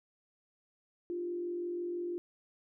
sine tone with frequency modulation, 349.2 Hz, F4, in tune, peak -34 dBFS, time 1.1-2.18 s, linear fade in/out 0 ms, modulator 46 Hz, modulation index 0.38, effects none

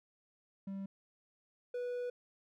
triangle tone pair in turn, 195.2 / 490.5 Hz, G3 / B4, -7 / -12 cents, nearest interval octave + major third, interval 1595 cents, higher second, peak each -37 / -34 dBFS, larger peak second, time 0.67-0.86 / 1.74-2.1 s, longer second, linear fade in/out 5 ms, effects none

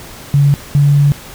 sine tone pair in turn, 142.1 / 143.42 Hz, C#3 / D3, +43 / -41 cents, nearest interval unison, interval 16 cents, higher second, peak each -6 dBFS, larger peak neither, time 0.34-0.54 / 0.75-1.12 s, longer second, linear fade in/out 0 ms, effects pink hiss -33 dBFS RMS until 1.34 s

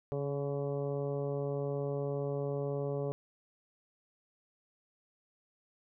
harmonic tone with a mistuned harmonic, 141.3 Hz, C#3, 34 cents sharp, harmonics 1 / 2 / 3 / 4 / 5 / 6 / 7 / 8, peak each -36 / -44 / -36 / -39 / -49 / -54 / -55 / -55 dBFS, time 0.12-3.12 s, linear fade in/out 0 ms, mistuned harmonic 7, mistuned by +31 cents, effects none

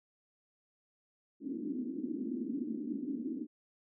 white band-pass noise, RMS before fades -38 dBFS, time 1.4-3.47 s, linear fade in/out 50 ms, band 230 to 310 Hz, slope 48 dB/octave, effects none

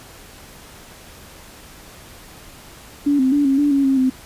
sine tone with pitch steps, 286.9 / 260.9 / 288.6 / 271.1 / 290.4 / 277.2 / 268.9 / 259 Hz, D4 / C4 / D4 / C#4 / D4 / C#4 / C4 / C4, -40 / -5 / -30 / -38 / -19 / 0 / +47 / -17 cents, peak -13 dBFS, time 3.06-4.1 s, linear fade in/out 10 ms, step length 130 ms, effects pink hiss -42 dBFS RMS until 4.25 s + resampled to 32000 Hz

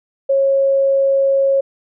sine tone, 546 Hz, C#5, 26 cents flat, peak -11 dBFS, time 0.29-1.61 s, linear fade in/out 10 ms, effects none

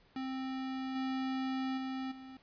square tone with level steps, 262.8 Hz, C4, 8 cents sharp, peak -37 / -34 / -37 / -48 dBFS, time 0.16-2.37 s, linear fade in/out 2 ms, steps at 0.95 / 1.77 / 2.11 s, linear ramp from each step 10 ms, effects pink hiss -66 dBFS RMS until 2.42 s + resampled to 11025 Hz

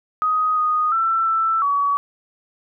sine tone with pitch steps, 1253 / 1240 / 1337 / 1328 / 1133 Hz, D#6 / D#6 / E6 / E6 / C#6, +12 / -6 / +24 / +12 / +37 cents, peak -16 dBFS, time 0.22-1.97 s, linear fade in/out 0 ms, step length 350 ms, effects none

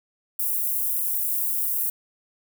white high-pass noise, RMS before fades -25 dBFS, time 0.39-1.9 s, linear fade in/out 5 ms, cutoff 11000 Hz, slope 24 dB/octave, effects none

